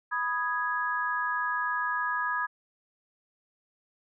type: chord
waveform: sine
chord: G# minor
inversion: first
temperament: equal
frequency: 987.8 / 1244.5 / 1661.2 Hz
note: B5 / D#6 / G#6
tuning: 0 / 0 / 0 cents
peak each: -32 / -32 / -30 dBFS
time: 0.11-2.47 s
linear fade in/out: 20 ms
effects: none